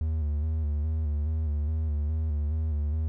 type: tone with vibrato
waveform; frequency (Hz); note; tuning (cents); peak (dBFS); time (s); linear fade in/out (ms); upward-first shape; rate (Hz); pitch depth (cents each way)
triangle; 76.4; D#2; -31; -23; 0.01-3.08; 0; square; 2.4; 57
effects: none